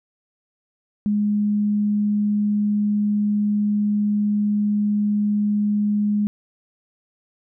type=tone; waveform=sine; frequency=207.7 Hz; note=G#3; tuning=in tune; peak=-17 dBFS; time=1.06-6.27 s; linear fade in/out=0 ms; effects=none